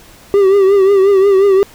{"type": "tone with vibrato", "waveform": "triangle", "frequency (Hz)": 392, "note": "G4", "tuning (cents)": 0, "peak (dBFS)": -4, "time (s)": [0.34, 1.63], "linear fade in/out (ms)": 0, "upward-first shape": "triangle", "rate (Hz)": 5.6, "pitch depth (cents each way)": 77, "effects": ["pink hiss -41 dBFS RMS until 1.74 s"]}